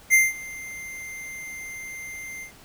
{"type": "tone with ADSR envelope", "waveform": "square", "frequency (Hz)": 2093, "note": "C7", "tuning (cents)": 0, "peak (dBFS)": -13, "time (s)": [0.1, 2.52], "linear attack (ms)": 37, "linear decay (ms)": 190, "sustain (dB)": -22, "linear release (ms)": 100, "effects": ["pink hiss -50 dBFS RMS until 2.64 s"]}